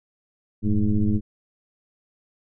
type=tone with frequency modulation; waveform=sine; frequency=110 Hz; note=A2; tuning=in tune; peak=-17 dBFS; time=0.62-1.21 s; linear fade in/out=50 ms; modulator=102 Hz; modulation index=1.7; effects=none